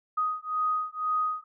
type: beating tone pair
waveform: sine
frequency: 1248 / 1250 Hz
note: D#6 / D#6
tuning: +5 / +8 cents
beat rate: 2 Hz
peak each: -29 dBFS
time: 0.17-1.44 s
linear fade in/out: 10 ms
effects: none